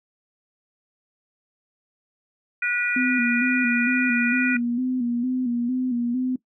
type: harmonic tone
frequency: 486.3 Hz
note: B4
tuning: 27 cents flat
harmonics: 3 / 4 / 5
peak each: -25 / -29 / -24 dBFS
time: 2.62-4.57 s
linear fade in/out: 5 ms
type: tone with vibrato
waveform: sine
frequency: 246.9 Hz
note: B3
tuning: in tune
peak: -21 dBFS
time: 2.96-6.36 s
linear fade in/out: 5 ms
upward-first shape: square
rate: 2.2 Hz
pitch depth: 57 cents each way
effects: noise-tail reverb RT60 0.1 s tail -19 dB re dry